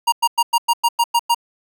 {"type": "tone bursts", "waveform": "square", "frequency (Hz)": 940, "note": "A#5", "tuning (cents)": 14, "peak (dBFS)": -13, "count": 9, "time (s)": [0.07, 1.347], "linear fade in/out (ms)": 10, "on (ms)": 53, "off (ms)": 100, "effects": []}